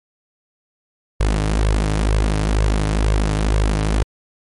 sawtooth tone with flanger, 52.3 Hz, G#1, 13 cents sharp, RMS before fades -17 dBFS, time 1.2-4.03 s, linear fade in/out 5 ms, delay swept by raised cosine 1.8 to 6.9 ms, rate 2.1 Hz, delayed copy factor +0.65, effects MP3 48 kbps

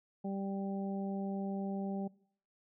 harmonic tone, 196 Hz, G3, in tune, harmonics 1 / 2 / 3 / 4, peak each -36 / -44 / -46 / -46 dBFS, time 0.24-2.08 s, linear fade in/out 10 ms, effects noise-tail reverb RT60 0.6 s tail -22 dB re dry

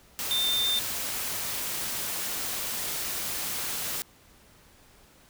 sine tone in noise, 3596 Hz, A7, 37 cents sharp, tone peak -24 dBFS, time 0.31-0.79 s, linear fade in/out 0 ms, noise white, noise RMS -32 dBFS, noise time 0.19-4.02 s, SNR +5 dB, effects pink hiss -57 dBFS RMS until 5.29 s

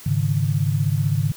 sine chord, Ab suspended fourth, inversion none, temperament equal with one note detuned, 103.83 / 138.59 / 154.49 Hz, Ab2 / Db3 / Eb3, 0 / 0 / -12 cents, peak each -22 / -21 / -23 dBFS, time 0.06-1.32 s, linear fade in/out 5 ms, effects white hiss -42 dBFS RMS until 1.36 s

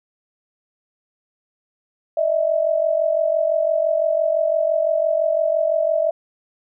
sine tone pair together, 608 / 653.9 Hz, D#5 / E5, -40 / -14 cents, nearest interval minor second, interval 126 cents, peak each -20 / -18 dBFS, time 2.17-6.11 s, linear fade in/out 5 ms, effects none

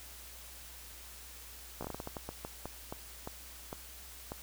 slowing click train, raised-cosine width 1 ms, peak -25 dBFS, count 16, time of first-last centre 1.81-4.319 s, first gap 15 ms, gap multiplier 1.3, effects added 60 Hz sine -54 dBFS peak until 4.42 s + white hiss -51 dBFS RMS until 4.42 s

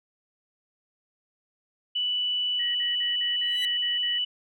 sine tone, 2967 Hz, F#7, 4 cents sharp, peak -24 dBFS, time 1.95-4.25 s, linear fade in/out 10 ms
sine tone bursts, 1903 Hz, A#6, 35 cents sharp, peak -33 dBFS, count 8, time 2.59-4.185 s, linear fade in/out 10 ms, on 160 ms, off 45 ms
30% pulse tone with exponential growth, 1975.5 Hz, B6, in tune, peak -26 dBFS, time 3.38-3.65 s, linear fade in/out 1 ms, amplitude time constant 58 ms
effects none

